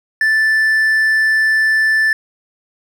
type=tone; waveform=triangle; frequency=1760 Hz; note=A6; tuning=in tune; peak=-9 dBFS; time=0.21-2.13 s; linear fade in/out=2 ms; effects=none